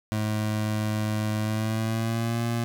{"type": "tone with pitch glide", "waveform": "25% pulse", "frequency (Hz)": [107.4, 117.12], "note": ["A2", "A#2"], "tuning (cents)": [-41, 9], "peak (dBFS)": -21, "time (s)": [0.12, 2.64], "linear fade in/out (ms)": 0, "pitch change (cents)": 150, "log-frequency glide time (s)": [1.39, 2.43], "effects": []}